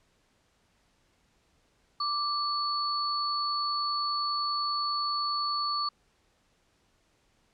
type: tone pair together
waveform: sine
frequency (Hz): 1174.7 / 4435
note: D6 / C#8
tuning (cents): 0 / 0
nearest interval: octave + major seventh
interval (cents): 2300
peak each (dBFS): -29 / -31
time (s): 2-5.89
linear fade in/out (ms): 5
effects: pink hiss -69 dBFS RMS until 7.53 s + low-pass 8000 Hz 12 dB/octave